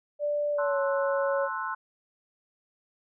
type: tone with pitch glide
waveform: sine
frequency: 587.3 to 555 Hz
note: D5 to C#5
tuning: 0 to +2 cents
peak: -25 dBFS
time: 0.19-1.49 s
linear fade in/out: 50 ms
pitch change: -98 cents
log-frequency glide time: 0.52-0.8 s
type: chord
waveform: sine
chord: F# half-diminished seventh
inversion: first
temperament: equal with one note detuned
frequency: 880 / 1052.6 / 1318.5 / 1480 Hz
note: A5 / C6 / E6 / F#6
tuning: 0 / +10 / 0 / 0 cents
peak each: -37 / -33 / -37 / -35 dBFS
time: 0.58-1.75 s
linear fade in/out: 10 ms
effects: none